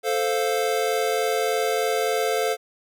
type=chord; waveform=square; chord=F major; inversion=first; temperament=equal; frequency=440 / 523.3 / 698.5 Hz; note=A4 / C5 / F5; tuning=0 / 0 / 0 cents; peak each=-25 / -27 / -27 dBFS; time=0.03-2.57 s; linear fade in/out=50 ms; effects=none